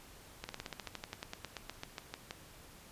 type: slowing click train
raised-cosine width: 0.2 ms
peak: -23 dBFS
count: 20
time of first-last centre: 0.44-2.309 s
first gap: 50 ms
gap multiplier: 1.07
effects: pink hiss -56 dBFS RMS until 2.91 s + resampled to 32000 Hz